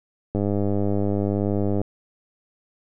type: click train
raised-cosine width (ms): 2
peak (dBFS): -11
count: 149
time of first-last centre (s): 0.35-1.815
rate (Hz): 101
effects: none